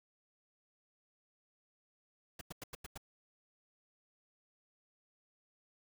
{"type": "noise bursts", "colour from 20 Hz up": "pink", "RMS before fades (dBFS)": -45, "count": 6, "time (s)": [2.39, 2.977], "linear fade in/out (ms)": 5, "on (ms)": 22, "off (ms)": 91, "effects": []}